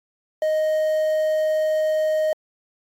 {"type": "tone with quantisation", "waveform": "triangle", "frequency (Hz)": 622.3, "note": "D#5", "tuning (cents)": 0, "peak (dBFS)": -16, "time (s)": [0.42, 2.33], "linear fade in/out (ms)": 2, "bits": 7, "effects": ["AAC 48 kbps"]}